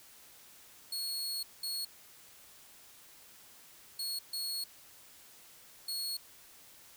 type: tone bursts at uneven times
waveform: sawtooth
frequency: 4337 Hz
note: C#8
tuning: 39 cents flat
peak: -32 dBFS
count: 5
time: 0.92-1.43 / 1.63-1.85 / 3.99-4.19 / 4.33-4.64 / 5.88-6.17 s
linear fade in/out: 5 ms
effects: white hiss -57 dBFS RMS until 6.96 s

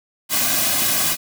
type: noise with comb filter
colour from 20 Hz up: white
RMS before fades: -19 dBFS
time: 0.29-1.17 s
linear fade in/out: 50 ms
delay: 2.2 ms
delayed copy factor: -0.75
effects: none

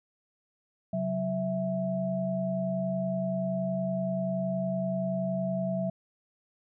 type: tone cluster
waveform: sine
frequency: 135.4 / 186 / 656 Hz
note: C#3 / F#3 / E5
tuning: -40 / +9 / -9 cents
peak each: -37 / -30 / -31 dBFS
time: 0.93-5.9 s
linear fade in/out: 5 ms
effects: none

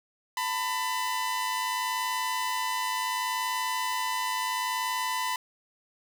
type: tone pair together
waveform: sawtooth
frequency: 899.3 / 1000 Hz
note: A5 / B5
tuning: +38 / +21 cents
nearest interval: major second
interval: 183 cents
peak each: -30 / -25 dBFS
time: 0.37-5.36 s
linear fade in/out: 2 ms
effects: 10-bit

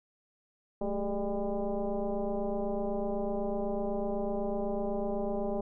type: tone with frequency modulation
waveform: sine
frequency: 190 Hz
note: F#3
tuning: 46 cents sharp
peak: -29 dBFS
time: 0.81-5.61 s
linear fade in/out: 5 ms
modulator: 204 Hz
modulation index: 2.7
effects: none

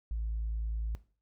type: tone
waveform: sine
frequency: 55 Hz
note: A1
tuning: in tune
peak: -30 dBFS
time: 0.11-0.95 s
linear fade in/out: 0 ms
effects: noise-tail reverb RT60 0.4 s tail -18 dB re dry + tanh soft clip ceiling -28 dBFS

